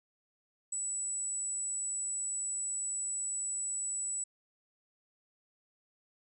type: tone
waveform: sine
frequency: 7902 Hz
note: B8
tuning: in tune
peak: -33 dBFS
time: 0.72-4.24 s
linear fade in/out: 5 ms
effects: none